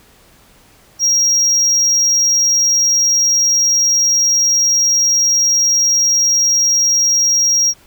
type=tone; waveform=triangle; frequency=5630 Hz; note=F8; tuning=13 cents sharp; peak=-9 dBFS; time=0.99-7.74 s; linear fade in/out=50 ms; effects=pink hiss -48 dBFS RMS until 7.86 s